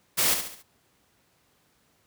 white noise with echo, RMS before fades -23 dBFS, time 0.17-0.35 s, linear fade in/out 20 ms, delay 70 ms, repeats 4, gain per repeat -7 dB, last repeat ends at 0.63 s, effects pink hiss -66 dBFS RMS until 2.06 s + high-pass 80 Hz 12 dB/octave

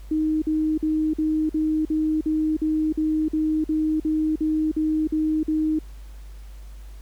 sine tone bursts, 311.1 Hz, D#4, in tune, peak -19 dBFS, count 16, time 0.11-5.79 s, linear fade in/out 5 ms, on 310 ms, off 48 ms, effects added 50 Hz sine -37 dBFS peak until 7.01 s + pink hiss -55 dBFS RMS until 7.01 s

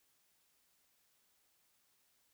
silence, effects white hiss -75 dBFS RMS until 2.33 s

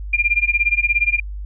sine tone with tremolo, 2401 Hz, D7, 38 cents sharp, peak -11 dBFS, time 0.13-1.2 s, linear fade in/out 5 ms, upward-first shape sine, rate 17 Hz, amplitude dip 95%, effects added 50 Hz sine -26 dBFS peak until 1.45 s

